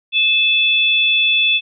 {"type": "tone pair together", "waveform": "sine", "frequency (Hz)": [2608, 3457], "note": ["E7", "A7"], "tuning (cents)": [-19, -31], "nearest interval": "perfect fourth", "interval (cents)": 488, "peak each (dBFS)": [-14, -15], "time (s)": [0.12, 1.61], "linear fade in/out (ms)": 50, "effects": []}